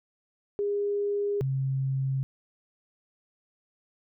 sine tone pair in turn, 407.5 / 134.08 Hz, G#4 / C3, -33 / +43 cents, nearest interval octave + perfect fifth, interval 1924 cents, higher first, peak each -25 dBFS, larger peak neither, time 0.59-1.41 / 1.41-2.23 s, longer neither, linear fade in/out 0 ms, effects none

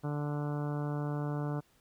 harmonic tone, 146.83 Hz, D3, in tune, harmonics 1 / 2 / 3 / 4 / 5 / 6 / 7 / 8 / 9 / 10, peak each -33 / -39 / -43 / -45 / -47 / -49 / -50 / -51 / -52 / -53 dBFS, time 0.03-1.61 s, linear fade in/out 20 ms, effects pink hiss -68 dBFS RMS until 1.8 s

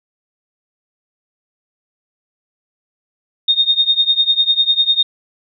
sine tone with tremolo, 3687 Hz, A#7, 20 cents flat, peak -7 dBFS, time 3.48-5.03 s, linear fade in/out 5 ms, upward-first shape triangle, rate 10 Hz, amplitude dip 95%, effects none

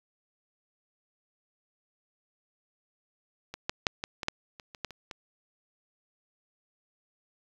clicks, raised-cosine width 0.2 ms, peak -21 / -11 / -6 / -15 / -17 / -9 / -27 / -28 / -15 / -27 / -22 dBFS, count 11, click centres 3.54 / 3.695 / 3.868 / 4.039 / 4.232 / 4.284 / 4.598 / 4.748 / 4.847 / 4.907 / 5.112 s, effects low-pass 7000 Hz 12 dB/octave + 8-bit

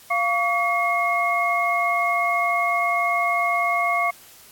sine tone cluster, 695 / 1135 / 2157 Hz, F5 / C#6 / C#7, -9 / +41 / -48 cents, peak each -23 dBFS, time 0.1-4.11 s, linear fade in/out 10 ms, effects white hiss -48 dBFS RMS until 4.51 s + AAC 64 kbps

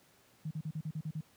sine tone bursts, 155.56 Hz, D#3, in tune, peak -34 dBFS, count 8, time 0.45-1.208 s, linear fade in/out 5 ms, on 58 ms, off 42 ms, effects pink hiss -65 dBFS RMS until 1.36 s + high-pass 100 Hz 12 dB/octave

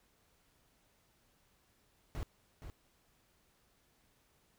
brown noise with echo, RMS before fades -39 dBFS, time 2.15-2.23 s, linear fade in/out 0 ms, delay 470 ms, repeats 1, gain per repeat -8 dB, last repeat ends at 2.7 s, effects pink hiss -72 dBFS RMS until 4.58 s

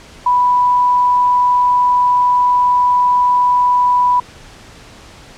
sine tone, 987 Hz, B5, 1 cent flat, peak -9 dBFS, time 0.26-4.2 s, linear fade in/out 5 ms, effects pink hiss -39 dBFS RMS until 5.37 s + low-pass 7000 Hz 12 dB/octave

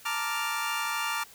25% pulse chord, Bb major seventh, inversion third, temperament equal, 880 / 932.3 / 1174.7 / 1396.9 Hz, A5 / Bb5 / D6 / F6, 0 / 0 / 0 / 0 cents, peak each -33 / -32 / -29 / -30 dBFS, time 0.05-1.24 s, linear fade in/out 10 ms, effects white hiss -52 dBFS RMS until 1.34 s

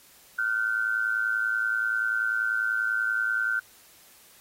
sine tone pair together, 1412 / 1522.3 Hz, F6 / F#6, +19 / +49 cents, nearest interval minor second, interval 130 cents, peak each -27 / -26 dBFS, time 0.38-3.6 s, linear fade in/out 10 ms, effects white hiss -55 dBFS RMS until 4.4 s + AAC 48 kbps

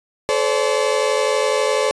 35% pulse tone cluster, 432.4 / 520 / 572 Hz, A4 / C5 / D5, -30 / -11 / -46 cents, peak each -19 dBFS, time 0.29-1.91 s, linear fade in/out 0 ms, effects resampled to 22050 Hz

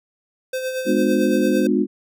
square tone with tremolo, 517 Hz, C5, 21 cents flat, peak -22 dBFS, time 0.53-1.67 s, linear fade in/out 5 ms, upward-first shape sine, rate 8.9 Hz, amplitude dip 45%
sine chord, G# diminished seventh, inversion none, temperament just, 207.7 / 249.2 / 299 / 358.8 Hz, G#3 / B3 / D4 / F4, 0 / +16 / +31 / +47 cents, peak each -21 dBFS, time 0.85-1.87 s, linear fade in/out 50 ms
effects none

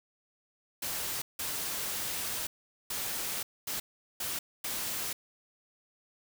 white noise bursts at uneven times, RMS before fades -35 dBFS, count 6, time 0.82-1.22 / 1.39-2.47 / 2.9-3.43 / 3.67-3.8 / 4.2-4.39 / 4.64-5.13 s, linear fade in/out 5 ms, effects none

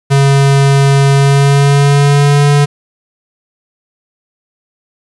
square tone with pitch glide, 138.59 to 144.23 Hz, C#3 to D3, 0 to -31 cents, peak -6 dBFS, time 0.1-2.66 s, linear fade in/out 20 ms, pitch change +69 cents, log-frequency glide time 1.13-2.49 s, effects resampled to 24000 Hz + 7-bit

